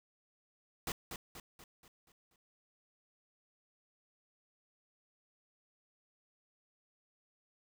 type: noise with echo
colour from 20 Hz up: pink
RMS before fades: -38 dBFS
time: 0.87-0.92 s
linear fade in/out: 2 ms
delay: 240 ms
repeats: 6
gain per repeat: -6 dB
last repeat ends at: 2.36 s
effects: none